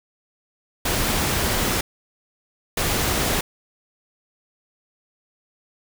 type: noise bursts at uneven times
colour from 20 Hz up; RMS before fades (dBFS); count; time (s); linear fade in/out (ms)
pink; -22; 2; 0.85-1.81 / 2.77-3.41; 5
effects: none